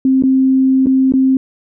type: tone with dropouts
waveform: sine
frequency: 263.7 Hz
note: C4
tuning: 14 cents sharp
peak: -8 dBFS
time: 0.05-1.37 s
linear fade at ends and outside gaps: 2 ms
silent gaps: 0.224-0.236 / 0.86-0.868 / 1.122-1.137 s
effects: none